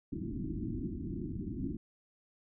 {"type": "low-pass noise", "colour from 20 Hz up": "white", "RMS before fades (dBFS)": -38, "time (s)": [0.12, 1.77], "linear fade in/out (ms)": 5, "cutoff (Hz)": 350, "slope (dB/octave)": 96, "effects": []}